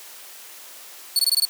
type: tone bursts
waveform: sawtooth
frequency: 4435 Hz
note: C#8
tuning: in tune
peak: -13 dBFS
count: 6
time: 1.16-1.452 s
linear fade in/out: 2 ms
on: 32 ms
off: 20 ms
effects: white hiss -42 dBFS RMS until 1.49 s + high-pass 400 Hz 12 dB/octave